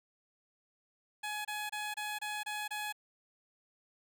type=tone bursts; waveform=15% pulse; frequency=842 Hz; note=G#5; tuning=24 cents sharp; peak=-30 dBFS; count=7; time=1.23-2.926 s; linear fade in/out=10 ms; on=220 ms; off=26 ms; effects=none